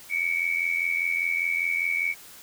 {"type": "tone pair together", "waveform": "sine", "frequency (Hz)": [2217, 2302], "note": ["C#7", "D7"], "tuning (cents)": [0, -35], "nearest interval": "minor second", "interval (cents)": 65, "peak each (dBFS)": -26, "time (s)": [0.09, 2.15], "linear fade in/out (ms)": 50, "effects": ["white hiss -47 dBFS RMS until 2.42 s"]}